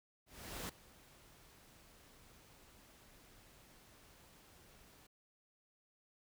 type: noise with ADSR envelope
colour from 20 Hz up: pink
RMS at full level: -43 dBFS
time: 0.26-5.07 s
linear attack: 430 ms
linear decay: 7 ms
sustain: -20 dB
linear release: 7 ms
effects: none